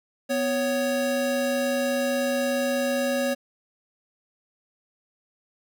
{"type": "tone pair together", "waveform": "square", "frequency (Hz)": [248.7, 554.4], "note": ["B3", "C#5"], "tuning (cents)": [12, 0], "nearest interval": "octave + major second", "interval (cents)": 1388, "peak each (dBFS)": [-28, -25], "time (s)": [0.29, 3.35], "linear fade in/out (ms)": 20, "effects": []}